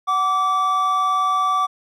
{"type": "tone pair together", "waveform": "triangle", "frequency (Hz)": [747, 1161.1], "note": ["F#5", "D6"], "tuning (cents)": [16, -20], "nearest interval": "minor sixth", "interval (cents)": 764, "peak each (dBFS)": [-23, -15], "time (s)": [0.07, 1.67], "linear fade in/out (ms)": 20, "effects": []}